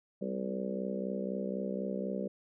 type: harmonic tone with a mistuned harmonic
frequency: 64 Hz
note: C2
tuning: 38 cents flat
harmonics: 3 / 4 / 5 / 6 / 7 / 8 / 9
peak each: -36 / -44 / -46 / -42 / -42 / -41 / -42 dBFS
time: 0.21-2.28 s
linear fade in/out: 10 ms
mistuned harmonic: 3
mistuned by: +41 cents
effects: none

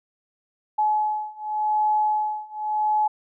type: beating tone pair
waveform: sine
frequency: 851 / 851.88 Hz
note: G#5 / G#5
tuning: +42 / +44 cents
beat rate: 0.88 Hz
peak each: -24 / -23 dBFS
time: 0.78-3.08 s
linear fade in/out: 10 ms
effects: none

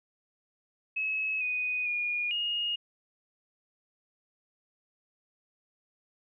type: tone with pitch steps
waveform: sine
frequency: 2576 / 2489 / 2437 / 2859 Hz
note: E7 / D#7 / D#7 / F7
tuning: -41 / 0 / -37 / +40 cents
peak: -28 dBFS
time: 0.96-2.76 s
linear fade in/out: 10 ms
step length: 450 ms
effects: none

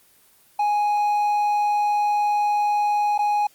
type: tone with dropouts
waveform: triangle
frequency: 830.6 Hz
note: G#5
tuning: in tune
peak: -16 dBFS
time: 0.59-3.47 s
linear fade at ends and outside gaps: 5 ms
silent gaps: 3.179-3.189 s
effects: white hiss -56 dBFS RMS until 3.54 s + Opus 24 kbps

